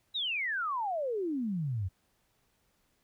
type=exponential sweep; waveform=sine; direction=down; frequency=3951 to 87.4 Hz; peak=-30 dBFS; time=0.14-1.89 s; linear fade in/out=20 ms; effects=pink hiss -73 dBFS RMS until 3.03 s